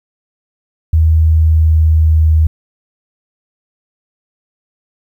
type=tone with pitch glide; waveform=sine; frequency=79.8 to 78.84 Hz; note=D#2 to D#2; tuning=+44 to +23 cents; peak=-6 dBFS; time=0.93-2.47 s; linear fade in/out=5 ms; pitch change=-21 cents; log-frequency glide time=1.09-2.34 s; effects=8-bit